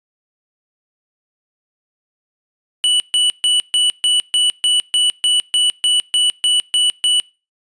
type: tone bursts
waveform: square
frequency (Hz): 2960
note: F#7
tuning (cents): 0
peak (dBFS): -12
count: 15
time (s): 2.84-7.2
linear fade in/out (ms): 0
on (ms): 160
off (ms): 140
effects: noise-tail reverb RT60 0.3 s tail -23 dB re dry + resampled to 22050 Hz